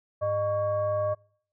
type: tone with frequency modulation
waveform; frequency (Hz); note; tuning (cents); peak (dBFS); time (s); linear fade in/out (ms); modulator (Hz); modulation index
sine; 611; D#5; -32; -24; 0.21-1.15; 20; 508; 0.63
effects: noise-tail reverb RT60 0.6 s tail -26 dB re dry